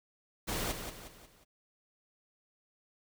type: noise with echo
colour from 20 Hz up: pink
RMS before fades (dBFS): -35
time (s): 0.47-0.73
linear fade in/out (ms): 20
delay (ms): 180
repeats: 4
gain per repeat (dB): -7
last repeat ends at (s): 1.45
effects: none

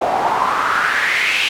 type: noise with band-pass filter sweep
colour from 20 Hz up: pink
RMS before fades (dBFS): -17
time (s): 0.01-1.49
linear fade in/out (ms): 10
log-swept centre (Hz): 670 to 2800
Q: 4.3
effects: none

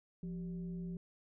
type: tone with frequency modulation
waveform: sine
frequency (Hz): 174.61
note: F3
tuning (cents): 0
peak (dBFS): -39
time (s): 0.23-0.97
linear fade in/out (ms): 2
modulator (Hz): 214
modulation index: 0.44
effects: none

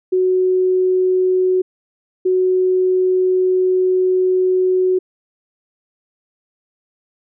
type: tone bursts at uneven times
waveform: sine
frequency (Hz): 370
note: F#4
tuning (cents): 0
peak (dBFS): -12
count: 2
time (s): 0.12-1.62 / 2.25-4.99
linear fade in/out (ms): 10
effects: none

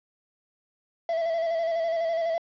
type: tone with vibrato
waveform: triangle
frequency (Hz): 663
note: E5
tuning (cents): +10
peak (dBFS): -22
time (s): 1.09-2.38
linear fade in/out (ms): 2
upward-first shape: square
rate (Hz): 12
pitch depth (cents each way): 32
effects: resampled to 11025 Hz + 8-bit

